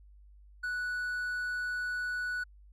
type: tone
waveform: triangle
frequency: 1477 Hz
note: F#6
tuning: 3 cents flat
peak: -30 dBFS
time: 0.63-2.44 s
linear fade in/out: 10 ms
effects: added 50 Hz sine -53 dBFS peak until 2.72 s + resampled to 32000 Hz